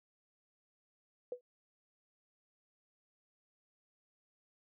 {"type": "tone with exponential decay", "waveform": "sine", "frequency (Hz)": 493.9, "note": "B4", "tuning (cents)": 0, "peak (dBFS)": -33, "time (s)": [1.32, 1.41], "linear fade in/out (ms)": 2, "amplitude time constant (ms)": 19, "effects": []}